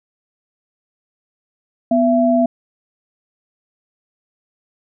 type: tone pair together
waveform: sine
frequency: 247.7 / 670 Hz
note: B3 / E5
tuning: +5 / +28 cents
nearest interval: octave + perfect fourth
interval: 1723 cents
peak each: -14 dBFS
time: 1.91-2.46 s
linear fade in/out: 5 ms
effects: none